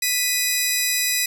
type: tone pair together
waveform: 10% pulse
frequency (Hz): 1979 / 2493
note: B6 / D#7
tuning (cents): +3 / +3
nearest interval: major third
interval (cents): 400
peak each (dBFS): -13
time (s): 0.02-1.26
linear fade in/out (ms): 5
effects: none